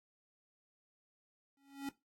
square tone with exponential growth, 277.2 Hz, C#4, in tune, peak -36 dBFS, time 1.57-1.89 s, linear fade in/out 2 ms, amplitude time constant 69 ms, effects noise-tail reverb RT60 0.2 s tail -17 dB re dry + AAC 64 kbps

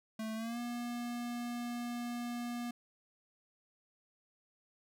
square tone with pitch glide, 220 to 239.9 Hz, A3 to A#3, 0 to +50 cents, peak -38 dBFS, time 0.19-2.71 s, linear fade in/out 5 ms, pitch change +150 cents, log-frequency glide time 0.35-0.59 s, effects none

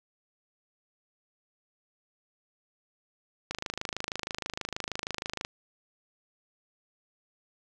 click train, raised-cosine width 0.2 ms, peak -15 dBFS, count 52, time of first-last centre 3.51-5.449 s, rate 26.3 Hz, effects none

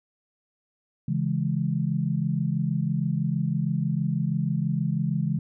sine chord, C# minor, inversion none, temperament equal, 138.59 / 164.81 / 207.7 Hz, C#3 / E3 / G#3, 0 / 0 / 0 cents, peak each -27 / -26 / -29 dBFS, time 1.08-5.39 s, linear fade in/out 5 ms, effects none

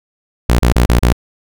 sawtooth tone bursts, 59.5 Hz, A#1, 36 cents sharp, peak -4 dBFS, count 5, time 0.49-1.126 s, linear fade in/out 0 ms, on 100 ms, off 34 ms, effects none

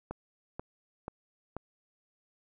click train, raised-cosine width 1 ms, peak -23 dBFS, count 4, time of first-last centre 0.11-1.566 s, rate 2.06 Hz, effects none

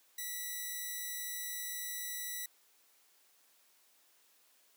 5% pulse tone, 1957 Hz, B6, 16 cents flat, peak -28 dBFS, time 0.18-2.46 s, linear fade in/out 5 ms, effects white hiss -68 dBFS RMS until 4.76 s + high-pass 300 Hz 12 dB/octave

